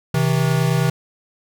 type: tone pair together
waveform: square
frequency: 130.81 / 160.18 Hz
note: C3 / E3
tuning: 0 / -49 cents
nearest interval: major third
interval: 351 cents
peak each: -19 dBFS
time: 0.14-0.9 s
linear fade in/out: 5 ms
effects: none